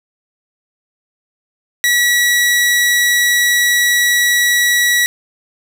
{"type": "tone", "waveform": "sawtooth", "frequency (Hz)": 1935, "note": "B6", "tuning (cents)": -36, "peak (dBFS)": -7, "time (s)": [1.84, 5.06], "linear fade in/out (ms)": 0, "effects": []}